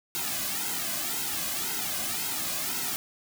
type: noise with flanger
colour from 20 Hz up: white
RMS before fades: -31 dBFS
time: 0.15-2.96 s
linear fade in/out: 0 ms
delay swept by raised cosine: 1.7 to 2.23 ms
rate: 1.9 Hz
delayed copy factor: -0.85
effects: none